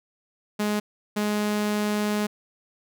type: tone bursts at uneven times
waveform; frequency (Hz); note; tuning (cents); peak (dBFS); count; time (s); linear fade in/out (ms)
sawtooth; 209.2; G#3; +13; -19; 2; 0.59-0.8 / 1.16-2.27; 10
effects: none